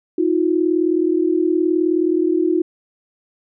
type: tone pair together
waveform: sine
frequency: 319.3 / 358.4 Hz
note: D#4 / F4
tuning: +45 / +45 cents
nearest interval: major second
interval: 200 cents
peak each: -17 dBFS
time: 0.18-2.62 s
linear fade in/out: 5 ms
effects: none

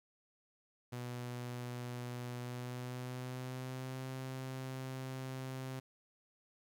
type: tone with pitch glide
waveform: sawtooth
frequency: 122.8 to 130.86 Hz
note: B2 to C3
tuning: -9 to +1 cents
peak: -37 dBFS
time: 0.92-5.8 s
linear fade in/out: 10 ms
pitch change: +110 cents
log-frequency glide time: 2.38-4.09 s
effects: 12-bit

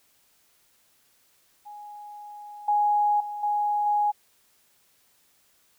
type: tone with level steps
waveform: sine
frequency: 830.6 Hz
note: G#5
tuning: in tune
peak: -39 / -19 / -31 / -22 / -20 dBFS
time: 1.65-4.12 s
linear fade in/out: 20 ms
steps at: 2.68 / 3.2 / 3.43 / 3.86 s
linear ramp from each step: 5 ms
effects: white hiss -64 dBFS RMS until 5.78 s

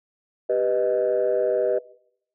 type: chord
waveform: sine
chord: G augmented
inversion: none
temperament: equal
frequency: 392 / 493.9 / 622.3 Hz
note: G4 / B4 / D#5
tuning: 0 / 0 / 0 cents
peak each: -24 / -21 / -22 dBFS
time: 0.49-1.79 s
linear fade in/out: 10 ms
effects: noise-tail reverb RT60 0.7 s tail -21 dB re dry + tanh soft clip ceiling -13 dBFS

